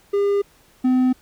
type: tone pair in turn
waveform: triangle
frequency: 402.8 / 255.1 Hz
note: G4 / C4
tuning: +47 / -44 cents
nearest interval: minor sixth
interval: 791 cents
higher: first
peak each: -14 / -12 dBFS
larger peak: second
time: 0.13-0.42 / 0.84-1.13 s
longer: neither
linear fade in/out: 10 ms
effects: pink hiss -55 dBFS RMS until 1.21 s

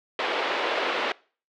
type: band-pass noise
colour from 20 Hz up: pink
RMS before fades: -27 dBFS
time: 0.19-1.12 s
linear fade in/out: 2 ms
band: 380 to 3500 Hz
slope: 24 dB/octave
effects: noise-tail reverb RT60 0.4 s tail -23 dB re dry

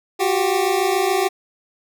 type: tone pair together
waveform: 25% pulse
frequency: 361.8 / 388.8 Hz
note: F#4 / G4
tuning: -39 / -14 cents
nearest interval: minor second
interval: 125 cents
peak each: -17 / -15 dBFS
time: 0.19-1.29 s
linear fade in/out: 20 ms
effects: none

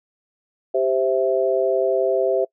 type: chord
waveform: sine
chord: C major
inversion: second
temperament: equal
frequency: 392 / 523.3 / 659.3 Hz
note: G4 / C5 / E5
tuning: 0 / 0 / 0 cents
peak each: -21 dBFS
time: 0.74-2.45 s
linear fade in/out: 10 ms
effects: noise-tail reverb RT60 0.1 s tail -24 dB re dry

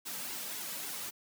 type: noise with flanger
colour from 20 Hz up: white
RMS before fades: -40 dBFS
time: 0.05-1.11 s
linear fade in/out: 20 ms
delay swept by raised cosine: 1.6 to 2.9 ms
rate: 3.7 Hz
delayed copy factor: -0.6
effects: high-pass 150 Hz 12 dB/octave

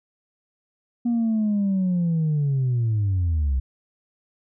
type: linear sweep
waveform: sine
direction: down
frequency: 240.5 to 62.6 Hz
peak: -17 dBFS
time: 1.05-3.6 s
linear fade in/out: 10 ms
effects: tanh soft clip ceiling -17 dBFS

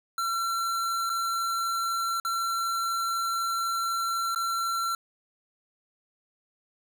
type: tone with dropouts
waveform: square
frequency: 1356 Hz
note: E6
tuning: 49 cents sharp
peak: -27 dBFS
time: 0.18-4.95 s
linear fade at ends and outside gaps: 2 ms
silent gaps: 1.095-1.099 / 2.2-2.249 / 4.348-4.359 s
effects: none

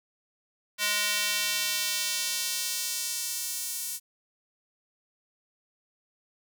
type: tone with high-pass filter sweep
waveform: square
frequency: 207.7 Hz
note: G#3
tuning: in tune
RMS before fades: -30 dBFS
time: 0.78-4 s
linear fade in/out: 50 ms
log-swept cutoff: 2100 to 8500 Hz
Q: 0.83
effects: none

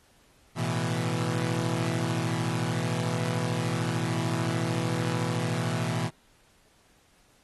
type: chord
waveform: sawtooth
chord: A suspended second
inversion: none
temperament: equal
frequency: 110 / 123.47 / 164.81 Hz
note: A2 / B2 / E3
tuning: 0 / 0 / 0 cents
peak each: -29 / -26 / -26 dBFS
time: 0.55-6.11 s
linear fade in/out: 50 ms
effects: pink hiss -62 dBFS RMS until 7.43 s + AAC 32 kbps

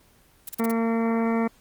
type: noise bursts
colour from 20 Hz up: blue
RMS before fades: -33 dBFS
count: 5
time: 0.47-0.715 s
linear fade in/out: 5 ms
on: 21 ms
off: 35 ms
type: harmonic tone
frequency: 228.1 Hz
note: A#3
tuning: 37 cents flat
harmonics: 1 / 2 / 3 / 4 / 5 / 6 / 8 / 9 / 10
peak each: -22 / -28 / -32 / -34 / -36 / -38 / -40 / -41 / -42 dBFS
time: 0.59-1.48 s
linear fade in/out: 10 ms
effects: pink hiss -58 dBFS RMS until 1.6 s + Opus 24 kbps

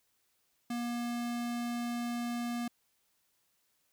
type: tone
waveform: square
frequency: 238.6 Hz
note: A#3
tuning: 41 cents sharp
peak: -34 dBFS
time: 0.7-2.68 s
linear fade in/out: 5 ms
effects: white hiss -75 dBFS RMS until 3.92 s

